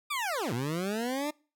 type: linear two-way sweep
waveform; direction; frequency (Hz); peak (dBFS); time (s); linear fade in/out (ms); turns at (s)
20% pulse; down then up; 1220 to 112.4 to 305.3; -25; 0.1-1.31; 10; 0.53
effects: noise-tail reverb RT60 0.4 s tail -26 dB re dry